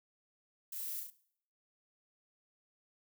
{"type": "noise with echo", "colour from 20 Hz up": "violet", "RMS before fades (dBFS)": -43, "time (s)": [0.72, 1], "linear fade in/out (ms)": 5, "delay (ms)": 34, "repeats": 3, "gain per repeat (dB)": -3, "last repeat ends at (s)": 1.102, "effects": ["noise-tail reverb RT60 0.6 s tail -18 dB re dry"]}